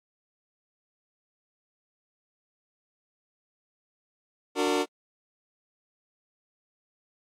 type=chord; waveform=sawtooth; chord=D augmented; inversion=none; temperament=just; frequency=293.7 / 367.1 / 458.9 Hz; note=D4 / F#4 / A#4; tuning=0 / -14 / -27 cents; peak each=-24 dBFS; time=4.55-4.86 s; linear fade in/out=50 ms; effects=low-pass 9000 Hz 12 dB/octave + AAC 64 kbps